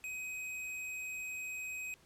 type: tone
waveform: square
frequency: 2522 Hz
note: D#7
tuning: 23 cents sharp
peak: -40 dBFS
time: 0.04-1.94 s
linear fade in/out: 0 ms
effects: pink hiss -65 dBFS RMS until 2.05 s + low-pass 12000 Hz 12 dB/octave